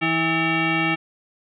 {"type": "tone with frequency modulation", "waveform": "sine", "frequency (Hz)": 1300, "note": "E6", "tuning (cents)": -24, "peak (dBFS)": -18, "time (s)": [0.01, 0.96], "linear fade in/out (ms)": 20, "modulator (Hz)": 488, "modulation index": 3.1, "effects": []}